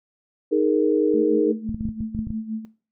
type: chord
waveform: sine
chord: D# suspended fourth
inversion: none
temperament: equal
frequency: 311.1 / 415.3 / 466.2 Hz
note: D#4 / G#4 / A#4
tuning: 0 / 0 / 0 cents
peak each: -21 dBFS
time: 0.51-1.53 s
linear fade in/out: 20 ms
type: tone with tremolo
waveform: sine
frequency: 220 Hz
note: A3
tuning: in tune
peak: -24 dBFS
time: 1.14-2.65 s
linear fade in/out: 0 ms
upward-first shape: sine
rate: 5.9 Hz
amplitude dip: 85%
type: clicks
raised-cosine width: 5 ms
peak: -18 dBFS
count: 10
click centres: 1.693 / 1.745 / 1.809 / 1.854 / 1.889 / 2.007 / 2.149 / 2.191 / 2.271 / 2.305 s
effects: noise-tail reverb RT60 0.4 s tail -18 dB re dry